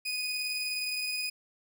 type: tone pair together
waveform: 40% pulse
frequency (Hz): 2485 / 4989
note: D#7 / D#8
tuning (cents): -3 / +4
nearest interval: octave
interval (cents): 1207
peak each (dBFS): -33 / -33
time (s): 0.05-1.3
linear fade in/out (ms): 10
effects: none